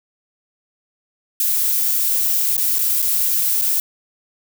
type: noise with dropouts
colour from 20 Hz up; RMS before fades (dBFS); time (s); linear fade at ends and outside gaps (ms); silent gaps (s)
violet; -18; 1.4-3.8; 2; 2.568-2.578 / 2.786-2.79 / 3.02-3.024 / 3.615-3.619
effects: none